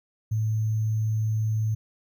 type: tone with sample-and-hold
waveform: sine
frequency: 109.3 Hz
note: A2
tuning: 11 cents flat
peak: -22 dBFS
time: 0.31-1.75 s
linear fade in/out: 10 ms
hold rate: 6300 Hz
effects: none